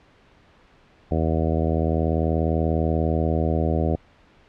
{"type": "harmonic tone", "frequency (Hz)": 80.3, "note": "E2", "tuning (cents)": -45, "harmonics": [1, 2, 3, 4, 5, 6, 7, 8, 9], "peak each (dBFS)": [-23, -26, -28, -29, -30, -31, -31, -32, -33], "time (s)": [1.11, 3.96], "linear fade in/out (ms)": 5, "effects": ["pink hiss -55 dBFS RMS until 4.48 s", "low-pass 3000 Hz 12 dB/octave"]}